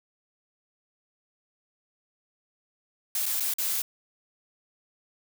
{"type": "noise with dropouts", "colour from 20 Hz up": "blue", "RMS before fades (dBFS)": -28, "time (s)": [3.15, 3.82], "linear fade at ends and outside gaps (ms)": 2, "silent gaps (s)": [[3.257, 3.262], [3.399, 3.405], [3.538, 3.584]], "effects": []}